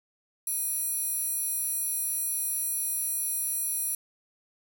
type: tone with high-pass filter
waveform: square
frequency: 830.6 Hz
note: G#5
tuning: in tune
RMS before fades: -30 dBFS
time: 0.47-3.95 s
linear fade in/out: 2 ms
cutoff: 11000 Hz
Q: 3.6
effects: none